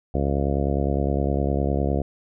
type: harmonic tone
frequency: 69.8 Hz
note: C#2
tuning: 13 cents sharp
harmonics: 1 / 2 / 3 / 4 / 5 / 6 / 7 / 8 / 9 / 10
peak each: -24 / -27 / -29 / -30 / -31 / -32 / -32 / -33 / -34 / -34 dBFS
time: 0.14-2.02 s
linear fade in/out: 5 ms
effects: none